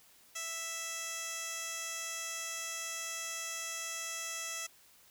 15% pulse tone with band-pass filter, 659 Hz, E5, 1 cent flat, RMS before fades -40 dBFS, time 0.35-4.67 s, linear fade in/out 10 ms, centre 6800 Hz, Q 1.1, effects white hiss -62 dBFS RMS until 5.1 s

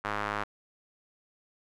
square tone with band-pass filter, 51.91 Hz, G#1, in tune, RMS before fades -33 dBFS, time 0.04-0.44 s, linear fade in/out 10 ms, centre 1300 Hz, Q 1.7, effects none

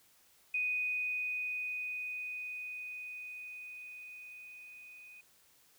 sine tone with level ramp, 2489 Hz, D#7, in tune, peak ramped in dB -30 to -51 dBFS, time 0.54-5.21 s, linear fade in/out 5 ms, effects white hiss -66 dBFS RMS until 5.78 s

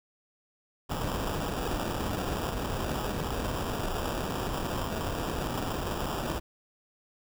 pink noise with sample-and-hold, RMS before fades -32 dBFS, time 0.89-6.4 s, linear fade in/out 20 ms, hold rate 2100 Hz, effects none

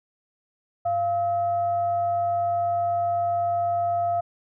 sine tone with frequency modulation, 692 Hz, F5, 16 cents flat, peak -21 dBFS, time 0.85-4.21 s, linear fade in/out 10 ms, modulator 591 Hz, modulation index 0.27, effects none

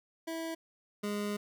25% pulse tone pair in turn, 327 / 206.4 Hz, E4 / G#3, -14 / -10 cents, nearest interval minor sixth, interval 796 cents, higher first, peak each -32 / -29 dBFS, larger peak second, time 0.27-0.55 / 1.03-1.37 s, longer second, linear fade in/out 10 ms, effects none

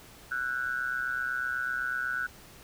sine tone with amplitude modulation, 1480 Hz, F#6, in tune, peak -25 dBFS, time 0.31-2.27 s, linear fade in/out 10 ms, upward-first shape sine, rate 128 Hz, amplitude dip 85%, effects pink hiss -52 dBFS RMS until 2.63 s

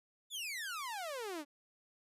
sawtooth exponential sweep, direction down, 3609 to 277.2 Hz, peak -36 dBFS, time 0.3-1.45 s, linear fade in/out 50 ms, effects resampled to 32000 Hz

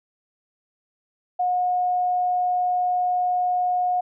sine tone, 723 Hz, F#5, 40 cents flat, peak -19 dBFS, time 1.39-4.01 s, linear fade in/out 10 ms, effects none

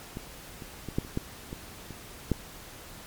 clicks, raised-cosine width 3 ms, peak -22 / -28 / -22 / -13 / -30 / -15 / -23 / -27 / -11 dBFS, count 9, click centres 0.171 / 0.622 / 0.887 / 0.985 / 1.049 / 1.174 / 1.529 / 1.907 / 2.317 s, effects pink hiss -46 dBFS RMS until 3.06 s + MP3 96 kbps

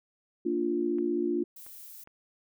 sine chord, Bb major, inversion none, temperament equal, 233.1 / 293.7 / 349.2 Hz, Bb3 / D4 / F4, 0 / 0 / 0 cents, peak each -34 / -31 / -28 dBFS, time 0.45-1.44 s, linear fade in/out 10 ms
clicks, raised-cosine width 0.5 ms, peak -37 dBFS, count 3, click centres 0.985 / 1.665 / 2.074 s
violet noise, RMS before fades -47 dBFS, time 1.56-2.04 s, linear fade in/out 5 ms
effects none

